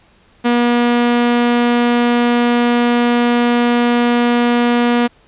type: tone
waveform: sawtooth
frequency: 240 Hz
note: B3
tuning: 49 cents flat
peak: -7 dBFS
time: 0.44-5.08 s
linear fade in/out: 20 ms
effects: pink hiss -51 dBFS RMS until 5.27 s + resampled to 8000 Hz